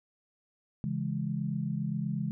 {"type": "chord", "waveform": "sine", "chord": "C# minor", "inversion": "none", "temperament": "just", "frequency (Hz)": [138.59, 166.31, 207.9], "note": ["C#3", "E3", "G#3"], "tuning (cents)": [0, 16, 2], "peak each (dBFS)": -34, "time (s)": [0.84, 2.31], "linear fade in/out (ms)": 0, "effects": []}